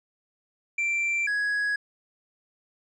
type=tone pair in turn; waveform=triangle; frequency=2352 / 1667.7 Hz; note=D7 / G#6; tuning=+2 / +7 cents; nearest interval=tritone; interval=595 cents; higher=first; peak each=-22 dBFS; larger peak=neither; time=0.78-1.27 / 1.27-1.76 s; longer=neither; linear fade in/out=5 ms; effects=resampled to 22050 Hz